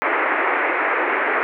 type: band-pass noise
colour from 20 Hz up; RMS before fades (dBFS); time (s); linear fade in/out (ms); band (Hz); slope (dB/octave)
white; -20; 0.02-1.43; 0; 300 to 2200; 48
effects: none